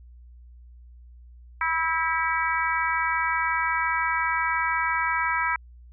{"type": "harmonic tone with a mistuned harmonic", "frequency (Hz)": 325.7, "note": "E4", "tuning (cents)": -21, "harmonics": [3, 4, 5, 6, 7], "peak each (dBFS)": [-27, -28, -29, -30, -30], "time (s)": [1.61, 5.56], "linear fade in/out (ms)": 2, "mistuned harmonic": 5, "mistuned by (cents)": -17, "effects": ["added 60 Hz sine -45 dBFS peak until 5.92 s"]}